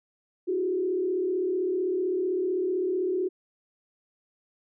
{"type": "tone with frequency modulation", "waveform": "sine", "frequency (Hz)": 368.8, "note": "F#4", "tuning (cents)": -6, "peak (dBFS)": -24, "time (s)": [0.47, 3.29], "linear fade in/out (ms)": 20, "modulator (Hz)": 35.7, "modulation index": 0.81, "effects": []}